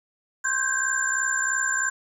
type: tone cluster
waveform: sine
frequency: 1058 / 1555 / 1618 / 7190 Hz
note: C6 / G6 / G#6 / A8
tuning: +19 / -14 / -46 / +36 cents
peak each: -33 / -25 / -28 / -28 dBFS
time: 0.44-1.9 s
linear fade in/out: 10 ms
effects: 9-bit